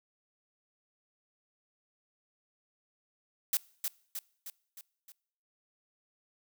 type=noise with echo; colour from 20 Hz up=blue; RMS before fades=-28 dBFS; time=3.53-3.57 s; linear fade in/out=2 ms; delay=310 ms; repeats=5; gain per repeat=-5 dB; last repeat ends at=5.12 s; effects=noise-tail reverb RT60 0.7 s tail -24 dB re dry